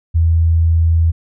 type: tone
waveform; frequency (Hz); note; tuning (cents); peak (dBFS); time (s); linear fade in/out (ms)
sine; 82.41; E2; 0; -9; 0.14-1.12; 20
effects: none